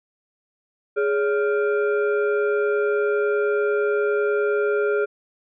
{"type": "tone with frequency modulation", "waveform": "sine", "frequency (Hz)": 415.3, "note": "G#4", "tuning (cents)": 0, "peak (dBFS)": -18, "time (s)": [0.96, 5.06], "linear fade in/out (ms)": 20, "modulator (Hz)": 981, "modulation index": 0.76, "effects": []}